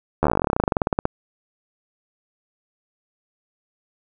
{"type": "slowing click train", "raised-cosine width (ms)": 1, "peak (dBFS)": -4, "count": 27, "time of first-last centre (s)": [0.23, 1.054], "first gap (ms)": 12, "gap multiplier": 1.07, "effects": []}